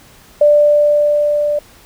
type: tone with level ramp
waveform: sine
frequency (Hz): 590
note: D5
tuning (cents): +8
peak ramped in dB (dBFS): -5 to -13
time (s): 0.41-1.59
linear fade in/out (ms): 5
effects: pink hiss -44 dBFS RMS until 1.85 s